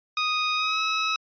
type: tone with pitch glide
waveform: 15% pulse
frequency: 1244.5 to 1289.9 Hz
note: D#6 to E6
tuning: 0 to -38 cents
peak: -16 dBFS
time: 0.17-1.16 s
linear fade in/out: 2 ms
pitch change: +62 cents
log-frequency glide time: 0.55-0.81 s
effects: resampled to 11025 Hz